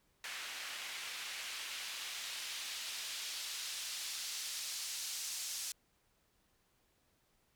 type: noise with band-pass filter sweep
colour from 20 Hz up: white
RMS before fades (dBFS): -43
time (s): 0.24-5.72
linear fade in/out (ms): 2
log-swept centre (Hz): 2100 to 5900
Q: 1
effects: pink hiss -75 dBFS RMS until 7.55 s